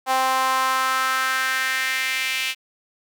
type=tone with high-pass filter sweep; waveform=sawtooth; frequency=261.6 Hz; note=C4; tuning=in tune; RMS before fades=-22 dBFS; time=0.06-2.55 s; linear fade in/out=50 ms; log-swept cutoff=820 to 2600 Hz; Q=3.2; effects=none